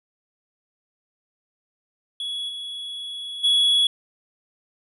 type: tone with level steps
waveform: triangle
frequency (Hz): 3368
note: G#7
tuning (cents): +24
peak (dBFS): -25 / -29 / -14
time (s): 2.2-3.87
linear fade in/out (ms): 2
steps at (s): 2.48 / 3.43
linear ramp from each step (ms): 20
effects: resampled to 32000 Hz